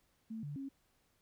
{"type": "tone with pitch steps", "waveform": "sine", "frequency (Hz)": [222.6, 145.2, 272.9], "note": ["A3", "D3", "C#4"], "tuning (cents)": [20, -19, -27], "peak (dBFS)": -40, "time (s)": [0.3, 0.69], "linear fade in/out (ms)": 10, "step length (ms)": 130, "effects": ["pink hiss -75 dBFS RMS until 1.21 s"]}